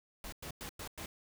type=noise bursts; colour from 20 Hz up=pink; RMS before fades=-44 dBFS; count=5; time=0.24-1.06 s; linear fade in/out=2 ms; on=84 ms; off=100 ms; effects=none